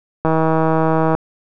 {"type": "click train", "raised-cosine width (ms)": 1, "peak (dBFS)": -3, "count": 145, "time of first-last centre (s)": [0.25, 1.15], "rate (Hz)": 160, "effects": []}